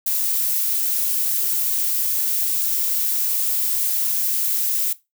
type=noise; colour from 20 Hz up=violet; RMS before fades=-21 dBFS; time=0.06-4.93 s; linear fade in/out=5 ms; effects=noise-tail reverb RT60 0.2 s tail -17 dB re dry